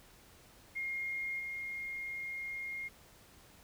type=tone with level steps; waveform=sine; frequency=2134 Hz; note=C7; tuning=34 cents sharp; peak=-35 / -38 dBFS; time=0.75-2.89 s; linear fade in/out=20 ms; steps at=1.39 s; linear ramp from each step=10 ms; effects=pink hiss -60 dBFS RMS until 3.63 s